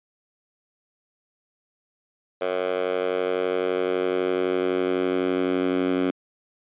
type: tone with high-pass filter sweep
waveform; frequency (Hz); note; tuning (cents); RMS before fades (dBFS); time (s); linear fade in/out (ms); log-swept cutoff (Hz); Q
10% pulse; 91.9; F#2; -11; -24; 2.41-6.11; 5; 530 to 270; 2.6
effects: resampled to 8000 Hz